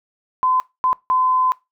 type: tone bursts at uneven times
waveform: sine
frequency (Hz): 1022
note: C6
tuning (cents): -41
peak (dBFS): -14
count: 3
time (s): 0.43-0.6 / 0.84-0.93 / 1.1-1.52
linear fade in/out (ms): 0
effects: noise-tail reverb RT60 0.2 s tail -21 dB re dry